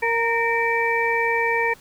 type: harmonic tone with a mistuned harmonic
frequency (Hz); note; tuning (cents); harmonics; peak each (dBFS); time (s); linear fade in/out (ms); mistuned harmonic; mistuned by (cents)
463.6; A#4; -10; 1 / 2 / 4 / 5; -24 / -24 / -24 / -24; 0.02-1.74; 10; 4; -22
effects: pink hiss -50 dBFS RMS until 1.8 s